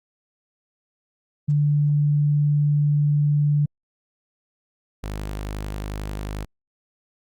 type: tone pair in turn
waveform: sine / sawtooth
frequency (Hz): 146.83 / 51.2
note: D3 / G#1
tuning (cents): 0 / -24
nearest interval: octave + tritone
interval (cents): 1824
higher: first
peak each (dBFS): -16 / -24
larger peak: first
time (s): 1.48-3.66 / 5.03-6.45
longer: first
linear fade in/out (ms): 10
effects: Opus 32 kbps